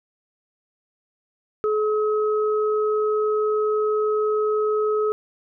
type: tone pair together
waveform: sine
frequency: 426.9 / 1277 Hz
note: G#4 / D#6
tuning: +48 / +45 cents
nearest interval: octave + perfect fifth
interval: 1897 cents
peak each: -19 / -27 dBFS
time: 1.64-5.12 s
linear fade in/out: 0 ms
effects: none